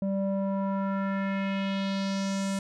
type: tone with low-pass filter sweep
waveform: square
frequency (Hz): 195.2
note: G3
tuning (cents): -7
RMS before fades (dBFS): -29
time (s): 0.02-2.59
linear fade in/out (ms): 2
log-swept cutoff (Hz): 470 to 8800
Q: 2.2
effects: none